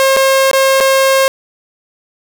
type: tone with dropouts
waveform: sawtooth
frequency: 536 Hz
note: C5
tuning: 42 cents sharp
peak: -4 dBFS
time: 0-1.28 s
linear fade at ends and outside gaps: 0 ms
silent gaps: 0.165-0.17 / 0.513-0.532 / 0.803-0.808 s
effects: none